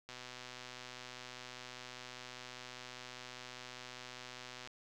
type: click train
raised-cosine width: 0.2 ms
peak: -30 dBFS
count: 574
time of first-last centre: 0.09-4.674 s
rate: 125 Hz
effects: none